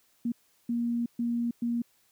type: tone bursts at uneven times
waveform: sine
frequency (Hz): 236.4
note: A#3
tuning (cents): +24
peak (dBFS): -26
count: 4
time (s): 0.25-0.32 / 0.69-1.06 / 1.19-1.51 / 1.62-1.82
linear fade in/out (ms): 5
effects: white hiss -67 dBFS RMS until 2.11 s